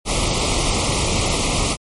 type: band-stop noise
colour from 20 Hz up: pink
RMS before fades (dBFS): -19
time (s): 0.05-1.77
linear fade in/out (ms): 50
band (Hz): 1300 to 2000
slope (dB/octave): 96
effects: MP3 48 kbps